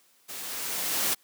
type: noise with level ramp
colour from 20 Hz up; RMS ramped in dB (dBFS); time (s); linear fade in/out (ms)
white; -39 to -25; 0.28-1.15; 20
effects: white hiss -63 dBFS RMS until 1.23 s + high-pass 150 Hz 12 dB/octave